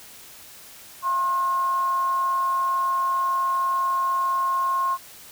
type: tone with frequency modulation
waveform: sine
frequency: 1071 Hz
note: C6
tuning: 40 cents sharp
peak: -20 dBFS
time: 1.02-4.98 s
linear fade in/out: 50 ms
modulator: 384 Hz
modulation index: 0.21
effects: white hiss -45 dBFS RMS until 5.31 s